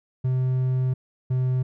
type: tone pair in turn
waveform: triangle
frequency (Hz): 128.6 / 128.14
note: C3 / C3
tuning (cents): -30 / -36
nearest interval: unison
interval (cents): 6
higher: first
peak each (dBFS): -18 / -18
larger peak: neither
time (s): 0.24-0.94 / 1.3-1.63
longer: first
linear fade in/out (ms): 10
effects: none